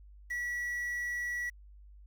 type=tone with quantisation; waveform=triangle; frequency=1940 Hz; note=B6; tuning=31 cents flat; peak=-31 dBFS; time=0.3-1.5 s; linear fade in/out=10 ms; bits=9; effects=added 50 Hz sine -51 dBFS peak until 2.06 s